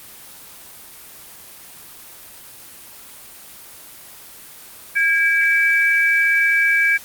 sine tone pair together, 1631.3 / 2307 Hz, G#6 / D7, -31 / -31 cents, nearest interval tritone, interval 600 cents, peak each -16 dBFS, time 4.95-6.98 s, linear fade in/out 20 ms, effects white hiss -40 dBFS RMS until 7.04 s + Opus 24 kbps

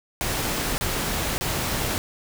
pink noise bursts, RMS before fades -26 dBFS, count 3, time 0.21-1.98 s, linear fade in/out 0 ms, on 570 ms, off 30 ms, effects none

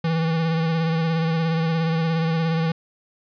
square tone with vibrato, 163.2 Hz, E3, 17 cents flat, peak -20 dBFS, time 0.04-2.72 s, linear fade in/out 5 ms, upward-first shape sine, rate 17 Hz, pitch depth 34 cents each way, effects resampled to 11025 Hz + 10-bit

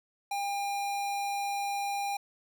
square tone, 803 Hz, G5, 41 cents sharp, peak -31 dBFS, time 0.31-2.17 s, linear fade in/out 5 ms, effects none

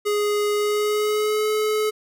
square tone with pitch glide, 415.3 to 428.5 Hz, G#4 to A4, 0 to -46 cents, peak -20 dBFS, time 0.05-1.91 s, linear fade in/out 20 ms, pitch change +54 cents, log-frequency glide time 0.54-1.49 s, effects none

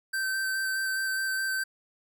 square tone with vibrato, 1551 Hz, G6, 19 cents flat, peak -28 dBFS, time 0.13-1.64 s, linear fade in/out 10 ms, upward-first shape square, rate 4.8 Hz, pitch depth 10 cents each way, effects none

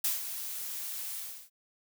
blue noise with ADSR envelope, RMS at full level -28 dBFS, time 0.04-1.5 s, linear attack 6 ms, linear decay 150 ms, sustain -10 dB, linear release 340 ms, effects none

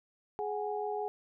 sine tone cluster, 419 / 741 / 827 Hz, G#4 / F#5 / G#5, +15 / +2 / -8 cents, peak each -35 / -38 / -38 dBFS, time 0.39-1.08 s, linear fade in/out 0 ms, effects none

